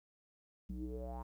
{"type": "tone with low-pass filter sweep", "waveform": "square", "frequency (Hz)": 61.74, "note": "B1", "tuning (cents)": 0, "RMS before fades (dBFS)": -43, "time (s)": [0.69, 1.23], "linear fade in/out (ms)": 10, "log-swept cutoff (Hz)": [210, 1000], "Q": 8.1, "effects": ["12-bit"]}